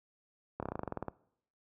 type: slowing click train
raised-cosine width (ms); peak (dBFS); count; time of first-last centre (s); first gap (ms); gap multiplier
1; -22; 13; 0.6-1.083; 27; 1.07
effects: noise-tail reverb RT60 0.7 s tail -22 dB re dry + high-pass 60 Hz 12 dB/octave